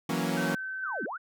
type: chord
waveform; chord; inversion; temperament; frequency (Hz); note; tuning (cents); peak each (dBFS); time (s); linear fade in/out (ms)
sawtooth; F# dominant seventh; third; equal with one note detuned; 164.81 / 184.46 / 233.1 / 277.2; E3 / F#3 / A#3 / C#4; 0 / -5 / 0 / 0; -29; 0.09-0.55; 5
type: tone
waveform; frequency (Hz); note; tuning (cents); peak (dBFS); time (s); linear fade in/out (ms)
sine; 1536; G6; -36; -33; 0.37-1.06; 2
type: linear two-way sweep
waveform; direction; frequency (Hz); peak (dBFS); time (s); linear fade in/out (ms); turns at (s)
sine; down then up; 1606 to 185 to 1606; -33; 0.82-1.18; 20; 1.04
effects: none